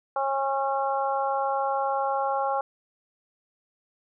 harmonic tone, 272.7 Hz, C#4, 28 cents flat, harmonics 2 / 3 / 4 / 5, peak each -29 / -26 / -31 / -34 dBFS, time 0.16-2.61 s, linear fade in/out 2 ms, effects none

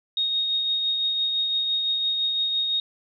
sine tone with tremolo, 3729 Hz, A#7, in tune, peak -20 dBFS, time 0.17-2.8 s, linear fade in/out 2 ms, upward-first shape triangle, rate 5.9 Hz, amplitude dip 35%, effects none

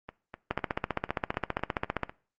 two click trains, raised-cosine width 0.5 ms, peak -12 / -24 dBFS, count 24 / 9, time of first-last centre 0.51-2.033 / 0.09-2.095 s, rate 15.1 / 3.99 Hz, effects noise-tail reverb RT60 0.4 s tail -20 dB re dry + Opus 32 kbps

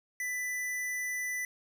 square tone, 1990 Hz, B6, 13 cents sharp, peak -33 dBFS, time 0.2-1.45 s, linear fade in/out 2 ms, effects 10-bit

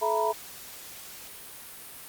sine tone cluster, 431.1 / 663 / 928 / 982 Hz, A4 / E5 / A#5 / B5, -35 / +10 / -8 / -10 cents, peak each -29 dBFS, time 0.01-0.33 s, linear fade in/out 20 ms, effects white hiss -44 dBFS RMS until 2.08 s + Opus 48 kbps

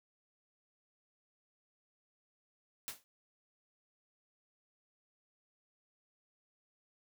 white noise with exponential decay, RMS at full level -38 dBFS, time 2.88-3.04 s, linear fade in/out 0 ms, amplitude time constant 33 ms, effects none

